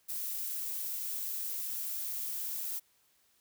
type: noise with high-pass filter sweep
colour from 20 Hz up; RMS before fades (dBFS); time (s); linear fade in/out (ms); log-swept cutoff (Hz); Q
violet; -37; 0.08-2.8; 20; 330 to 720; 3.6
effects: white hiss -70 dBFS RMS until 3.4 s